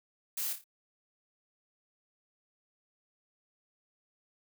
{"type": "noise with echo", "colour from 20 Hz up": "blue", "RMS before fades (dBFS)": -35, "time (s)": [0.37, 0.53], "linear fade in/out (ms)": 5, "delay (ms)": 28, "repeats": 4, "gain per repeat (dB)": -7, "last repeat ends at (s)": 0.642, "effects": []}